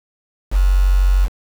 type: tone with quantisation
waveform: sine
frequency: 46.55 Hz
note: F#1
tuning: 11 cents sharp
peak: -10 dBFS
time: 0.51-1.29 s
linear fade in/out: 50 ms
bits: 5
effects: none